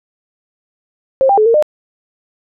sine tone with pitch steps, 533 / 795 / 429.8 / 460.2 / 604 Hz, C5 / G5 / A4 / A#4 / D5, +32 / +24 / -41 / -22 / +48 cents, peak -7 dBFS, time 1.21-1.625 s, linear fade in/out 0 ms, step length 83 ms, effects none

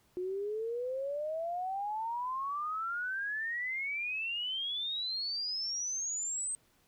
sine exponential sweep, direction up, 357.1 to 8372 Hz, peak -33 dBFS, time 0.17-6.55 s, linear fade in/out 0 ms, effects pink hiss -69 dBFS RMS until 6.87 s

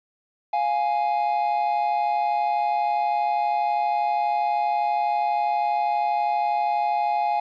triangle tone pair together, 699.6 / 832 Hz, F5 / G#5, +3 / +3 cents, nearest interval minor third, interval 300 cents, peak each -23 / -20 dBFS, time 0.53-7.4 s, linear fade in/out 5 ms, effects resampled to 11025 Hz + 9-bit

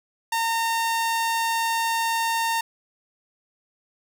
sawtooth tone, 914 Hz, A#5, 34 cents flat, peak -18 dBFS, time 0.32-2.61 s, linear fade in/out 5 ms, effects none

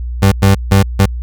30% pulse tone bursts at uneven times, 97.7 Hz, G2, 5 cents flat, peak -3 dBFS, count 4, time 0.22-0.32 / 0.42-0.55 / 0.71-0.83 / 0.99-1.06 s, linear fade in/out 10 ms, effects added 60 Hz sine -18 dBFS peak until 1.22 s

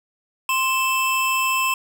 square tone pair together, 1047.7 / 2637 Hz, C6 / E7, +2 / 0 cents, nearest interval octave + major third, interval 1598 cents, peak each -22 dBFS, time 0.49-1.74 s, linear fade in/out 2 ms, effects 9-bit

